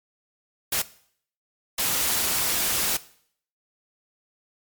white noise bursts at uneven times, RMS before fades -24 dBFS, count 2, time 0.72-0.82 / 1.78-2.97 s, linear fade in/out 5 ms, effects noise-tail reverb RT60 0.6 s tail -18 dB re dry + MP3 96 kbps

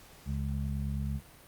harmonic tone, 69.3 Hz, C#2, in tune, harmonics 1 / 2 / 3, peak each -33 / -35 / -38 dBFS, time 0.25-1.21 s, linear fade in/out 50 ms, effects pink hiss -55 dBFS RMS until 1.47 s + Opus 48 kbps

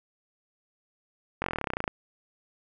slowing click train, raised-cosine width 0.5 ms, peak -13 dBFS, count 17, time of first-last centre 1.42-1.878 s, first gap 21 ms, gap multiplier 1.04, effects none

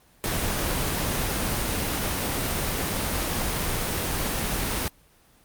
pink noise, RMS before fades -26 dBFS, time 0.24-4.88 s, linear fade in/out 0 ms, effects pink hiss -58 dBFS RMS until 5.44 s + Opus 24 kbps

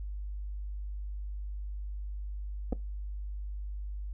clicks, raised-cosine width 2 ms, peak -20 / -20 dBFS, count 2, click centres 2.725 / 2.729 s, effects noise-tail reverb RT60 0.2 s tail -20 dB re dry + added 50 Hz sine -35 dBFS peak until 4.13 s

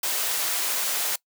white high-pass noise, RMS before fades -26 dBFS, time 0.03-1.16 s, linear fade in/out 5 ms, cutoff 440 Hz, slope 12 dB/octave, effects noise-tail reverb RT60 0.1 s tail -22 dB re dry

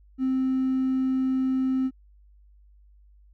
triangle tone with hard clipping, 261.6 Hz, C4, in tune, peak -22 dBFS, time 0.18-1.91 s, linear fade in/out 50 ms, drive 4 dB, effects added 50 Hz sine -52 dBFS peak until 3.33 s

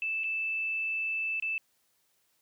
sine tone with dropouts, 2637 Hz, E7, in tune, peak -29 dBFS, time 0.02-1.58 s, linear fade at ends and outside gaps 1 ms, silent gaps 0.236-0.241 / 1.399-1.424 s, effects white hiss -72 dBFS RMS until 2.41 s + high-pass 60 Hz 12 dB/octave

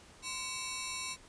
10% pulse ring-modulated tone, 1643 Hz, G#6, 19 cents flat, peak -25 dBFS, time 0.22-1.17 s, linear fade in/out 50 ms, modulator 609 Hz, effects pink hiss -57 dBFS RMS until 1.28 s + resampled to 22050 Hz

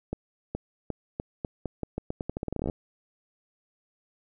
accelerating click train, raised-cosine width 2 ms, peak -17 dBFS, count 23, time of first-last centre 0.13-2.698 s, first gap 420 ms, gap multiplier 0.84, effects none

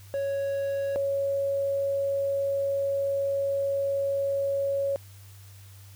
triangle / sine tone pair in turn, 554.4 / 554.4 Hz, C#5 / C#5, 0 / 0 cents, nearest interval unison, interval 0 cents, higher neither, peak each -24 dBFS, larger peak neither, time 0.14-0.96 / 0.96-4.96 s, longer second, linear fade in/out 0 ms, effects added 98 Hz sine -46 dBFS peak until 5.95 s + white hiss -55 dBFS RMS until 5.95 s

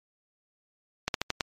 slowing click train, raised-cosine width 0.2 ms, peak -9 dBFS, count 5, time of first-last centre 1.08-1.408 s, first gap 62 ms, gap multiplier 1.19, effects MP3 64 kbps

